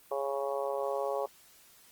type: harmonic tone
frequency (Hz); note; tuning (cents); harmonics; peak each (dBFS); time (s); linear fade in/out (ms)
138.59; C#3; 0; 3 / 4 / 5 / 6 / 7 / 8; -36 / -33 / -39 / -39 / -43 / -41; 0.11-1.26; 5
effects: white hiss -59 dBFS RMS until 1.91 s + Opus 24 kbps